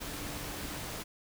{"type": "tone in noise", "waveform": "sine", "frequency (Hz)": 293.7, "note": "D4", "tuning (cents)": 0, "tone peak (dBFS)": -48, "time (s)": [0.05, 0.8], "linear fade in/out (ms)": 20, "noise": "pink", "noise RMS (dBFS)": -40, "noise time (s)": [0, 1.04], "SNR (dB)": -11, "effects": []}